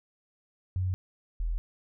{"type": "tone pair in turn", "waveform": "sine", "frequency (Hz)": [92.5, 41.11], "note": ["F#2", "E1"], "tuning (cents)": [0, -4], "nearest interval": "octave + major second", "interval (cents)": 1404, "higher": "first", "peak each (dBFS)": [-26, -27], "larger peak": "first", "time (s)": [[0.76, 0.94], [1.4, 1.58]], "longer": "neither", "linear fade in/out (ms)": 0, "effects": []}